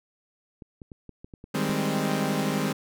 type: clicks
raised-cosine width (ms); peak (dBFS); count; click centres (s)
3; -29; 8; 0.622 / 0.818 / 0.918 / 1.093 / 1.245 / 1.338 / 1.441 / 1.696
type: chord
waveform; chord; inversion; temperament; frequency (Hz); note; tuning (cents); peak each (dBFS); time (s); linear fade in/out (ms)
sawtooth; Ab major seventh; second; equal; 155.56 / 196 / 207.7 / 261.6; Eb3 / G3 / Ab3 / C4; 0 / 0 / 0 / 0; -26; 1.54-2.73; 10
effects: none